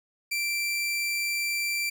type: tone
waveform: sawtooth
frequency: 2349 Hz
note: D7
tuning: in tune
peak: -23 dBFS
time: 0.31-1.9 s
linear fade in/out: 10 ms
effects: none